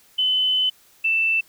sine tone pair in turn, 3028 / 2660 Hz, F#7 / E7, +39 / +15 cents, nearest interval major second, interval 224 cents, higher first, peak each -17 dBFS, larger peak neither, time 0.18-0.7 / 1.04-1.41 s, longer first, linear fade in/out 10 ms, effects white hiss -55 dBFS RMS until 1.48 s

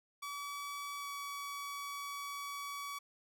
sawtooth tone with pitch glide, 1143 to 1136.4 Hz, D6 to C#6, -47 to +43 cents, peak -37 dBFS, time 0.22-2.99 s, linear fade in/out 10 ms, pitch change -10 cents, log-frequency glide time 0.98-1.07 s, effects none

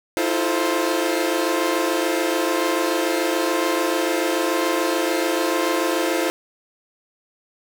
sawtooth chord, F major seventh, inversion third, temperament equal with one note detuned, 322.3 / 349.2 / 440 / 523.3 Hz, E4 / F4 / A4 / C5, -39 / 0 / 0 / 0 cents, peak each -20 / -20 / -24 / -21 dBFS, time 0.17-6.3 s, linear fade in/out 0 ms, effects none

